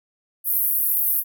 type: band-pass noise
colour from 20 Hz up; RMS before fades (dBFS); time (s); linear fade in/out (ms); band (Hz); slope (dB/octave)
pink; -21; 0.44-1.24; 50; 12000 to 16000; 48
effects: none

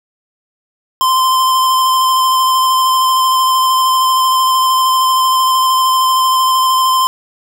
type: tone with vibrato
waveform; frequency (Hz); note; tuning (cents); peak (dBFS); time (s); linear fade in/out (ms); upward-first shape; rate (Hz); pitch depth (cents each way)
square; 1039; C6; -12; -10; 1.01-7.07; 0; square; 13; 12
effects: none

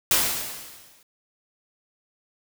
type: noise with exponential decay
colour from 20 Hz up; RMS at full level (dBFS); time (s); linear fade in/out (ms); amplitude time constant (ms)
white; -18; 0.11-1.03; 2; 200
effects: none

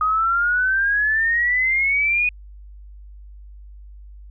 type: exponential sweep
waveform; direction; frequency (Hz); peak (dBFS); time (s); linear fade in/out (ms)
sine; up; 1244.5 to 2489; -16; 0.01-2.29; 2
effects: added 50 Hz sine -38 dBFS peak until 4.3 s

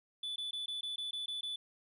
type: tone bursts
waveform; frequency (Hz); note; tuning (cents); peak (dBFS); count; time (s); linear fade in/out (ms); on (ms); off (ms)
sine; 3476; A7; -22; -34; 9; 0.23-1.56; 5; 130; 20
effects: tanh soft clip ceiling -36 dBFS

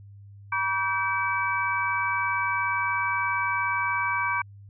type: tone cluster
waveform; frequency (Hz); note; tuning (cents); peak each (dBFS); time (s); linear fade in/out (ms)
sine; 962 / 1145 / 1556 / 2295; B5 / D6 / G6 / D7; -46 / -44 / -13 / -40; -29; 0.52-4.42; 5
effects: added 100 Hz sine -44 dBFS peak until 4.69 s

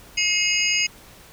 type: tone cluster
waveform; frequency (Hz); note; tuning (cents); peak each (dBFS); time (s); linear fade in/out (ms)
sine; 2139 / 2548 / 2872 / 4967 / 6570; C7 / D#7 / F7 / D#8 / G#8; +38 / +41 / +48 / -4 / -20; -25; 0.17-0.87; 10
effects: pink hiss -47 dBFS RMS until 1.32 s

